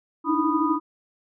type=tone cluster; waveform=sine; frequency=293.6 / 312.6 / 325.3 / 988 / 1235 Hz; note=D4 / D#4 / E4 / B5 / D#6; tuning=0 / +8 / -23 / 0 / -13 cents; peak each=-26 dBFS; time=0.24-0.8 s; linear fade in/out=50 ms; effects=none